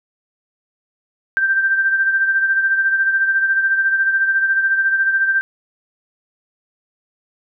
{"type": "beating tone pair", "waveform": "sine", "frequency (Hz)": [1568, 1582], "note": ["G6", "G6"], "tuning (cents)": [0, 15], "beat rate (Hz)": 14, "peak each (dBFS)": [-14, -23], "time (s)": [1.37, 5.41], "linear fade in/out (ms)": 0, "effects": []}